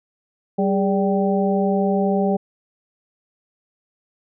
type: harmonic tone with a mistuned harmonic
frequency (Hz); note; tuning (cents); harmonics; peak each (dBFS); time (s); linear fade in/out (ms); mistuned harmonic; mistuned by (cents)
194.5; G3; -13; 1 / 2 / 3 / 4; -19 / -22 / -24 / -25; 0.58-2.37; 10; 2; +77
effects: none